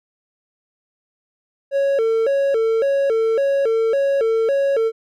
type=tone with vibrato; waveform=triangle; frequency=499.1 Hz; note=B4; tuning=18 cents sharp; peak=-13 dBFS; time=1.71-4.92 s; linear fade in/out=50 ms; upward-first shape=square; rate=1.8 Hz; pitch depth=180 cents each way; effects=none